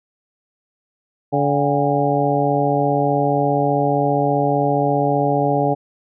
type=harmonic tone with a mistuned harmonic; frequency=143.4 Hz; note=D3; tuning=41 cents flat; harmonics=1 / 2 / 3 / 4 / 5 / 6; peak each=-22 / -22 / -22 / -22 / -22 / -22 dBFS; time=1.32-5.75 s; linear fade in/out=20 ms; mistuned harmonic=6; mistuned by=-100 cents; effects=none